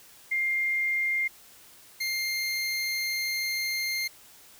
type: tone pair in turn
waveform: sine / 25% pulse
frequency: 2111 / 2111 Hz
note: C7 / C7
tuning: +15 / +15 cents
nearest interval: unison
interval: 0 cents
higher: neither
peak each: -24 dBFS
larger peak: neither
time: 0.31-1.28 / 2-4.08 s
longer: second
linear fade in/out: 10 ms
effects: white hiss -53 dBFS RMS until 4.59 s